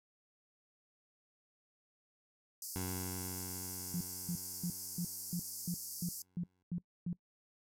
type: band-pass noise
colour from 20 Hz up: white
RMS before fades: -45 dBFS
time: 2.62-6.22 s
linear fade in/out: 2 ms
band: 4700 to 15000 Hz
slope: 96 dB/octave
type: tone with exponential decay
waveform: 15% pulse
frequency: 91.7 Hz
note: F#2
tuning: 15 cents flat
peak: -31 dBFS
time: 2.76-6.63 s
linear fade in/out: 0 ms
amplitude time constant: 840 ms
type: tone bursts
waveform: sine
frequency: 174.61 Hz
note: F3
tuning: in tune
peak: -34 dBFS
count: 10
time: 3.94-7.13 s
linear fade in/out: 2 ms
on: 67 ms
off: 280 ms
effects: noise-tail reverb RT60 0.1 s tail -21 dB re dry